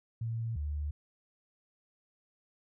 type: tone pair in turn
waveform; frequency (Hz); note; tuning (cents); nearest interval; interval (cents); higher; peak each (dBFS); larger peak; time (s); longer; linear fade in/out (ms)
sine; 114.3 / 73.91; A#2 / D2; -34 / +12; minor sixth; 754; first; -32 / -32; neither; 0.21-0.56 / 0.56-0.91; neither; 5
effects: none